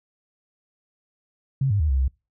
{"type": "tone with pitch steps", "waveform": "sine", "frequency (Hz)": [135.2, 101.5, 76.6, 66.7, 65.7], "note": ["C#3", "G#2", "D#2", "C2", "C2"], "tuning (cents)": [-43, -39, -27, 34, 8], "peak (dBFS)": -18, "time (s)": [1.61, 2.08], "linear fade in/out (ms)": 5, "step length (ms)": 94, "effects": ["noise-tail reverb RT60 0.3 s tail -26 dB re dry"]}